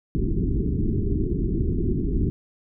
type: low-pass noise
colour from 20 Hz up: pink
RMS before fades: -23 dBFS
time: 0.15-2.3 s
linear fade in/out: 0 ms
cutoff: 410 Hz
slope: 96 dB/octave
effects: none